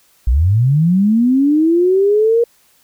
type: linear sweep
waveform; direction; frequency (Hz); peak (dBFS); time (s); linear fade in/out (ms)
sine; up; 52.9 to 475.1; -9; 0.27-2.44; 5
effects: white hiss -54 dBFS RMS until 2.83 s